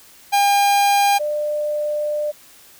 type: tone pair in turn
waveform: 45% pulse / sine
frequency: 806 / 596.9 Hz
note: G5 / D5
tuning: +48 / +28 cents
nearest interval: perfect fourth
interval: 520 cents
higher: first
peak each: -13 / -19 dBFS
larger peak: first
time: 0.32-1.19 / 1.19-2.32 s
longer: second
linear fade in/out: 20 ms
effects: white hiss -47 dBFS RMS until 2.79 s